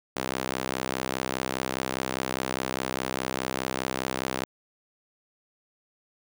sawtooth tone with high-pass filter, 64.9 Hz, C2, 13 cents flat, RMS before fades -31 dBFS, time 0.16-4.45 s, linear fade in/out 5 ms, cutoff 300 Hz, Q 0.58, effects none

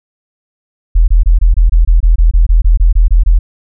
sine tone bursts, 41.2 Hz, E1, in tune, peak -3 dBFS, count 16, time 0.95-3.39 s, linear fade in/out 10 ms, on 130 ms, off 24 ms, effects none

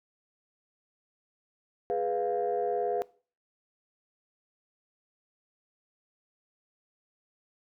sine chord, F diminished, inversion first, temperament equal, 415.3 / 493.9 / 698.5 Hz, Ab4 / Cb5 / F5, 0 / 0 / 0 cents, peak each -30 dBFS, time 1.9-3.02 s, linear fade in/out 0 ms, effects noise-tail reverb RT60 0.4 s tail -22 dB re dry + tanh soft clip ceiling -20 dBFS

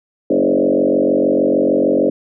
sine tone with frequency modulation, 415.3 Hz, G#4, in tune, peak -11 dBFS, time 0.3-2.1 s, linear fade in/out 5 ms, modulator 46.5 Hz, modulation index 3.8, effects none

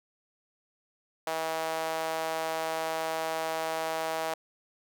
sawtooth tone with high-pass filter, 161 Hz, E3, 41 cents flat, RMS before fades -32 dBFS, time 1.27-4.34 s, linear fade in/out 2 ms, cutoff 680 Hz, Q 2.4, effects none

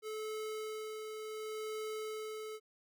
square tone with tremolo, 433 Hz, A4, 28 cents flat, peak -39 dBFS, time 0.02-2.6 s, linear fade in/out 50 ms, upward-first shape sine, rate 0.69 Hz, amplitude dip 35%, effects none

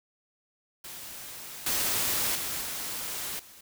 white noise with level steps, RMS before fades -42 / -28 / -33 / -35 / -51 dBFS, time 0.84-3.61 s, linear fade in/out 5 ms, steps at 1.66 / 2.35 / 2.61 / 3.39 s, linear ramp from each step 5 ms, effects none

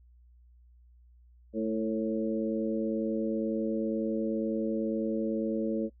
harmonic tone with a mistuned harmonic, 110 Hz, A2, in tune, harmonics 2 / 3 / 4 / 5, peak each -31 / -33 / -34 / -35 dBFS, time 1.53-5.9 s, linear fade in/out 50 ms, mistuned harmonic 4, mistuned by +31 cents, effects noise-tail reverb RT60 0.1 s tail -21 dB re dry + added 60 Hz sine -55 dBFS peak until 6 s

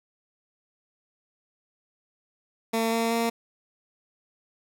15% pulse tone with pitch steps, 226.3 / 228.7 / 231.1 Hz, A3 / A#3 / A#3, +49 / -33 / -15 cents, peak -17 dBFS, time 2.73-3.3 s, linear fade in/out 10 ms, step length 190 ms, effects none

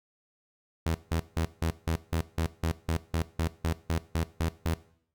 sawtooth tone bursts, 81.8 Hz, E2, 13 cents flat, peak -22 dBFS, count 16, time 0.86-4.738 s, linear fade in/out 0 ms, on 83 ms, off 170 ms, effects noise-tail reverb RT60 0.6 s tail -18 dB re dry

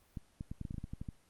clicks, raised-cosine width 5 ms, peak -28 dBFS, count 12, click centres 0.172 / 0.409 / 0.515 / 0.613 / 0.652 / 0.709 / 0.743 / 0.782 / 0.841 / 0.935 / 1.015 / 1.088 s, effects pink hiss -68 dBFS RMS until 1.29 s + Opus 24 kbps

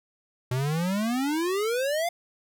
square exponential sweep, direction up, 122.5 to 709 Hz, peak -25 dBFS, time 0.51-2.09 s, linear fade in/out 5 ms, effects none

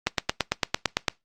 click train, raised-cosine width 0.2 ms, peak -3 dBFS, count 10, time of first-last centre 0.07-1.082 s, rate 8.89 Hz, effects noise-tail reverb RT60 0.2 s tail -23 dB re dry + Opus 32 kbps

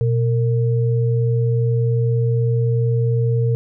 sine tone pair together, 121.28 / 457.9 Hz, B2 / A#4, -31 / -31 cents, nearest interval octave + major seventh, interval 2300 cents, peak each -15 / -23 dBFS, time 0.01-3.55 s, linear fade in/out 0 ms, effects none

